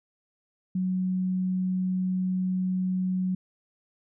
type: tone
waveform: sine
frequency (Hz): 185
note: F#3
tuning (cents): 0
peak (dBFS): -24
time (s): 0.75-3.35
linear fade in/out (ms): 5
effects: none